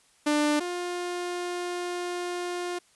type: tone pair in turn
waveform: sawtooth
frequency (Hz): 297.3 / 354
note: D4 / F4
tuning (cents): +21 / +23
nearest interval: minor third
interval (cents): 302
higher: second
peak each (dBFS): -18 / -26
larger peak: first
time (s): 0.26-0.6 / 0.6-2.79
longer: second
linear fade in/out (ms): 10
effects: white hiss -62 dBFS RMS until 2.95 s + resampled to 24000 Hz

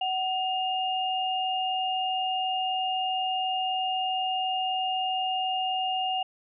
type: tone pair together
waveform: sine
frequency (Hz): 749 / 2828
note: F#5 / F7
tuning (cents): +21 / +21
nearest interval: octave + major seventh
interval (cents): 2300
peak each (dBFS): -27 / -30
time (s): 0.01-6.23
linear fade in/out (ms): 5
effects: none

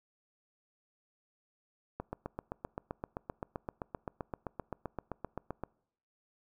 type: click train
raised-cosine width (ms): 1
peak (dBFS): -23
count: 29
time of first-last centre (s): 2-5.636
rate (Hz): 7.7
effects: noise-tail reverb RT60 0.7 s tail -25 dB re dry

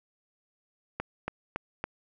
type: click train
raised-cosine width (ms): 0.5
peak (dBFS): -16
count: 4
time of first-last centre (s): 1-1.84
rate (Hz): 3.57
effects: none

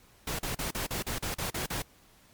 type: noise bursts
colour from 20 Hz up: pink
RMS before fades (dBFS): -33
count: 10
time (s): 0.27-1.821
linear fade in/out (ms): 5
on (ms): 120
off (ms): 39
effects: pink hiss -60 dBFS RMS until 2.33 s + MP3 96 kbps

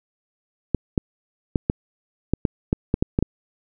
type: clicks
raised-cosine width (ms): 3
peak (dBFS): -5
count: 11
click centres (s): 0.747 / 0.978 / 1.558 / 1.699 / 2.336 / 2.452 / 2.729 / 2.941 / 3.025 / 3.189 / 3.226
effects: none

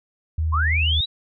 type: tone with vibrato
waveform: sine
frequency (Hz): 79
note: D#2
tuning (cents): +27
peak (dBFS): -19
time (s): 0.38-1.01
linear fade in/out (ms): 5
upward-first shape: sine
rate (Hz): 3.2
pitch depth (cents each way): 14
type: linear sweep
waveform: sine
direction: up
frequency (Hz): 986 to 3951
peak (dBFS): -20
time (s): 0.52-1.06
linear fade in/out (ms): 20
effects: none

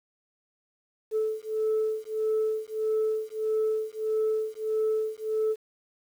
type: beating tone pair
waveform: sine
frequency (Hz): 435 / 436.6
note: A4 / A4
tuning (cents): -20 / -13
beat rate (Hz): 1.6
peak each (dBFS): -27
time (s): 1.11-5.56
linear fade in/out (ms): 50
effects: tanh soft clip ceiling -20 dBFS + 9-bit

